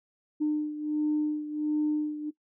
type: beating tone pair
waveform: sine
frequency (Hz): 301.6 / 303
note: D4 / D#4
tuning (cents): +46 / -46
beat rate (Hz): 1.4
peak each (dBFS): -26 / -31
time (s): 0.4-2.31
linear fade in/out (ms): 20
effects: noise-tail reverb RT60 0.1 s tail -19 dB re dry + tanh soft clip ceiling -19 dBFS